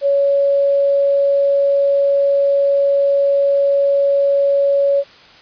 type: tone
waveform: sine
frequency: 560 Hz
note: C#5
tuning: 18 cents sharp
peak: -11 dBFS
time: 0.01-5.04 s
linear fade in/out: 50 ms
effects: white hiss -43 dBFS RMS until 5.41 s + resampled to 11025 Hz